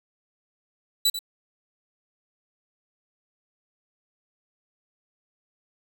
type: tone with echo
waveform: sawtooth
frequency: 3951 Hz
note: B7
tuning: in tune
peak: -15 dBFS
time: 1.05-1.1 s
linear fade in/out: 5 ms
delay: 91 ms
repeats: 1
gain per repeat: -11 dB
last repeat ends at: 1.191 s
effects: none